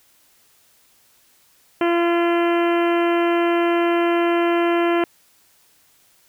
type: harmonic tone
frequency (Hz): 342.4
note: F4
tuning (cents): -34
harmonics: 1 / 2 / 3 / 4 / 5 / 6 / 7 / 8 / 9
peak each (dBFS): -17 / -23 / -27 / -29 / -31 / -33 / -34 / -35 / -36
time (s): 1.81-5.04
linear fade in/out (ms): 2
effects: white hiss -57 dBFS RMS until 6.28 s